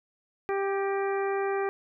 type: harmonic tone with a mistuned harmonic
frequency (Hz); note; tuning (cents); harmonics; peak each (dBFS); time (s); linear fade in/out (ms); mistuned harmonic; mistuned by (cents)
393.9; G4; +8; 1 / 2 / 3 / 4 / 5 / 6; -27 / -33 / -37 / -39 / -41 / -43; 0.49-1.69; 0; 5; -41
effects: none